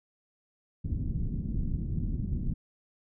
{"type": "low-pass noise", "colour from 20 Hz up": "pink", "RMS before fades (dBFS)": -31, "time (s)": [0.84, 2.54], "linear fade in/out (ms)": 10, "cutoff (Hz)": 230, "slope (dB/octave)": 24, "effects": []}